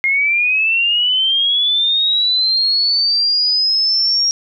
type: linear sweep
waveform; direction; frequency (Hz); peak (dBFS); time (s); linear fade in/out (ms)
sine; up; 2125 to 5620; -12; 0.04-4.31; 0
effects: none